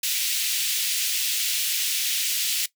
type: high-pass noise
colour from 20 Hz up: pink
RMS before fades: -25 dBFS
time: 0.03-2.66 s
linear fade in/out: 5 ms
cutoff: 2600 Hz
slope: 24 dB/octave
effects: noise-tail reverb RT60 0.1 s tail -18 dB re dry